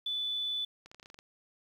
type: tone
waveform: sine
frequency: 3483 Hz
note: A7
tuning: 18 cents flat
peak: -31 dBFS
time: 0.06-0.65 s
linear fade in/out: 5 ms
type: clicks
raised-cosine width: 0.2 ms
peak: -34 dBFS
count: 9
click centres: 0.86 / 0.915 / 0.946 / 0.998 / 1.029 / 1.059 / 1.101 / 1.144 / 1.189 s
effects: 10-bit